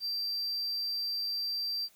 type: tone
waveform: triangle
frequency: 4699 Hz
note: D8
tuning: in tune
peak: -30 dBFS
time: 0-1.89 s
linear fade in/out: 50 ms
effects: white hiss -63 dBFS RMS until 1.95 s